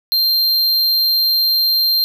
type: tone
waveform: square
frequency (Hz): 4172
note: C8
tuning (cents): -6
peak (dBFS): -13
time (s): 0.12-2.04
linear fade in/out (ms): 0
effects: none